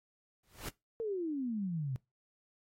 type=noise with exponential growth; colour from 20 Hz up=pink; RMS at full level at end=-38 dBFS; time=0.43-0.69 s; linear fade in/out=5 ms; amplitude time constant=56 ms
type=exponential sweep; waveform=sine; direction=down; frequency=466.2 to 124.7 Hz; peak=-33 dBFS; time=1-1.96 s; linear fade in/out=0 ms
effects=noise-tail reverb RT60 0.2 s tail -21 dB re dry + AAC 48 kbps